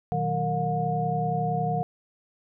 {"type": "tone cluster", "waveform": "sine", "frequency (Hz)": [122.4, 157.3, 188.1, 460.5, 719], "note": ["B2", "D#3", "F#3", "A#4", "F#5"], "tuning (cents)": [-15, 19, 29, -21, -50], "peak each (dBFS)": [-34, -28, -34, -33, -27], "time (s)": [0.12, 1.83], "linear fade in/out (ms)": 0, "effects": []}